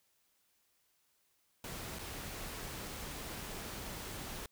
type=noise with dropouts; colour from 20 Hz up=pink; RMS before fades=-44 dBFS; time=1.64-4.46 s; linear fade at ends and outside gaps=2 ms; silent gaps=1.987-1.991 s; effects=white hiss -75 dBFS RMS until 4.51 s